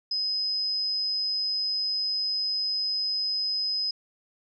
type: tone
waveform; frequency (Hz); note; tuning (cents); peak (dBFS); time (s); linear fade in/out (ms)
sine; 5050; D#8; +25; -25; 0.11-3.91; 5
effects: none